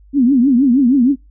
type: tone with vibrato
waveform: sine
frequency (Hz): 258.9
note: C4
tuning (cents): -18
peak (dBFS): -8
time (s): 0.13-1.16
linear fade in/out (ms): 50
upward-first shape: triangle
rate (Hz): 6.4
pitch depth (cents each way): 220
effects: noise-tail reverb RT60 0.2 s tail -23 dB re dry + added 50 Hz sine -42 dBFS peak until 1.3 s